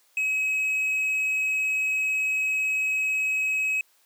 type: tone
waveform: triangle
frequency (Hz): 2553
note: D#7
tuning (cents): +44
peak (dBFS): -21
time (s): 0.17-3.81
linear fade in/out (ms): 2
effects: white hiss -63 dBFS RMS until 4.05 s + high-pass 400 Hz 12 dB/octave